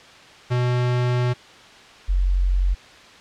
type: tone pair in turn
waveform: square / sine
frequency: 123.47 / 45.76 Hz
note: B2 / F#1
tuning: 0 / -18 cents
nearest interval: octave + perfect fourth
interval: 1718 cents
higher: first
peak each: -19 / -16 dBFS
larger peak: second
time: 0.5-1.34 / 2.08-2.75 s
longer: first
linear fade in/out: 20 ms
effects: white hiss -45 dBFS RMS until 3.2 s + low-pass 4000 Hz 12 dB/octave